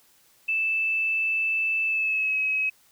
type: tone with pitch glide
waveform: sine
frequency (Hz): 2637 to 2555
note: E7 to D#7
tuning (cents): 0 to +45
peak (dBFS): -22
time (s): 0.48-2.7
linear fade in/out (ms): 10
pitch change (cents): -55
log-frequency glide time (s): 1.85-2.38
effects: white hiss -60 dBFS RMS until 2.91 s